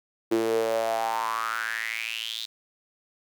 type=tone with high-pass filter sweep; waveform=sawtooth; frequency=112.8 Hz; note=A2; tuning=44 cents sharp; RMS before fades=-28 dBFS; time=0.31-2.46 s; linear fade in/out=10 ms; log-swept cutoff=340 to 3900 Hz; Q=7; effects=none